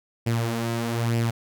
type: tone with flanger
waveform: sawtooth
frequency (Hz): 116.2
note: A#2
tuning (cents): -5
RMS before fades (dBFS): -25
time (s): 0.26-1.31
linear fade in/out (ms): 10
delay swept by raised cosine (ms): 0.38 to 5.58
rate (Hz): 1.1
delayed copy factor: +0.55
effects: none